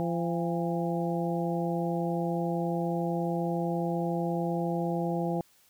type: harmonic tone with a mistuned harmonic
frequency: 170.9 Hz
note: F3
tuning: 37 cents flat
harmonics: 1 / 2 / 3 / 4 / 5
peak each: -30 / -33 / -35 / -36 / -37 dBFS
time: 0-5.41 s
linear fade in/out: 0 ms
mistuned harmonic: 5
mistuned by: -79 cents
effects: white hiss -63 dBFS RMS until 5.69 s